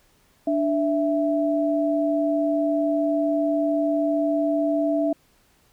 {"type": "tone pair together", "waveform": "sine", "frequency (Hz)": [294.1, 661], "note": ["D4", "E5"], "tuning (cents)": [3, 5], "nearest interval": "octave + major second", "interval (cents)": 1402, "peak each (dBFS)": -22, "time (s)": [0.47, 5.13], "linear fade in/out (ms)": 5, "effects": ["pink hiss -61 dBFS RMS until 5.72 s"]}